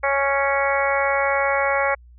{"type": "harmonic tone", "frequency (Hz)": 277.2, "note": "C#4", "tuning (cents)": 0, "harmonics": [2, 3, 4, 5, 6, 7, 8], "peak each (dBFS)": [-22, -25, -26, -27, -29, -27, -26], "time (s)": [0.03, 1.95], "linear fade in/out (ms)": 10, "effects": ["added 60 Hz sine -44 dBFS peak until 2.18 s"]}